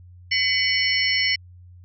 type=tone cluster; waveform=sine; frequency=2022 / 2240 / 2979 / 4374 / 5390 Hz; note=B6 / C#7 / F#7 / C#8 / E8; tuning=+40 / +18 / +11 / -24 / +38 cents; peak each=-23 / -25 / -27 / -28 / -24 dBFS; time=0.31-1.36 s; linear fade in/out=10 ms; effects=added 89 Hz sine -43 dBFS peak until 1.84 s